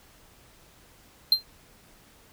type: tone with exponential decay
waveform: triangle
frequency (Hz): 4153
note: C8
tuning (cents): -14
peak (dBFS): -11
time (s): 1.32-1.43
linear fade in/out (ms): 2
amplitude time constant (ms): 22
effects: pink hiss -56 dBFS RMS until 2.32 s